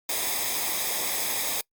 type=noise with comb filter; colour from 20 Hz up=white; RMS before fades=-28 dBFS; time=0.09-1.61 s; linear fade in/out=2 ms; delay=0.69 ms; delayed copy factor=-0.65; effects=noise-tail reverb RT60 0.1 s tail -24 dB re dry + Opus 48 kbps